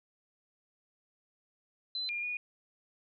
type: tone with pitch steps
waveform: sine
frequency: 4048 / 2407 / 2452 Hz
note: B7 / D7 / D#7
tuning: +42 / +42 / -26 cents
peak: -33 dBFS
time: 1.95-2.37 s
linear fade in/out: 2 ms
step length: 140 ms
effects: none